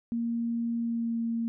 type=tone with pitch glide; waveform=sine; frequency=233.1 to 230.4 Hz; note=A#3 to A#3; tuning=0 to -20 cents; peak=-27 dBFS; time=0.12-1.48 s; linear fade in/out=0 ms; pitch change=-20 cents; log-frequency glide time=0.78-1.19 s; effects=none